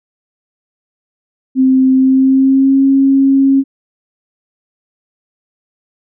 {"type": "tone with pitch glide", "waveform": "sine", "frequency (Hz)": [261.6, 271.6], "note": ["C4", "C#4"], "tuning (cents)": [0, -35], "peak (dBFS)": -6, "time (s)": [1.55, 3.64], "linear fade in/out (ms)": 50, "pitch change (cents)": 65, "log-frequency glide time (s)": [1.93, 2.85], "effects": []}